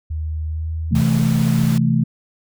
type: tone with pitch glide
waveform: sine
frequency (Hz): 78.1 to 80.25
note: D#2 to E2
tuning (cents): +7 to -46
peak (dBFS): -21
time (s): 0.1-1.02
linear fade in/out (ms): 10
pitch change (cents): +47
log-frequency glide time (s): 0.47-0.71
type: chord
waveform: sine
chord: A minor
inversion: first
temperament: equal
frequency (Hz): 130.81 / 164.81 / 220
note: C3 / E3 / A3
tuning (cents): 0 / 0 / 0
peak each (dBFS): -18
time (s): 0.91-2.04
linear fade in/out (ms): 10
type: noise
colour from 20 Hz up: pink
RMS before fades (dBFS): -31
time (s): 0.95-1.78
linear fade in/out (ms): 2
effects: none